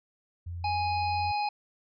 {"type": "tone with pitch glide", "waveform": "sine", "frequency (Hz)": [86.5, 87.4], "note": ["F2", "F2"], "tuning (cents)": [-16, 2], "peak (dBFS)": -34, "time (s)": [0.46, 1.32], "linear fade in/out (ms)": 10, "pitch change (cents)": 18, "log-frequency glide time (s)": [0.59, 0.77]}
{"type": "harmonic tone", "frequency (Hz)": 830.6, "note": "G#5", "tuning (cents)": 0, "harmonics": [1, 3, 5, 6], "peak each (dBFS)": [-27, -37, -41, -43], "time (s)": [0.64, 1.49], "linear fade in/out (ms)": 5}
{"effects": []}